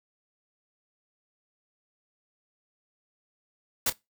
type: noise with echo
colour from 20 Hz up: white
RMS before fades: -25 dBFS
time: 3.86-3.9 s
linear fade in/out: 5 ms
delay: 27 ms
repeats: 1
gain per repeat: -14 dB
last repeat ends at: 3.927 s
effects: noise-tail reverb RT60 0.2 s tail -21 dB re dry